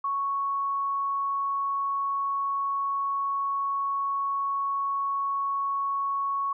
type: tone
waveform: sine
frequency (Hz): 1108.7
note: C#6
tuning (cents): 0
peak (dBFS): -25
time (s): 0.04-6.53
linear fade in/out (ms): 5
effects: none